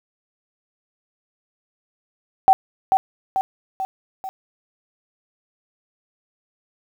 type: tone with echo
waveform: sine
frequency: 766 Hz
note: G5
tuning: 40 cents flat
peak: -7 dBFS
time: 2.48-2.53 s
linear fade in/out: 0 ms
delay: 440 ms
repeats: 4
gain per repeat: -5 dB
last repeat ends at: 4.29 s
effects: 8-bit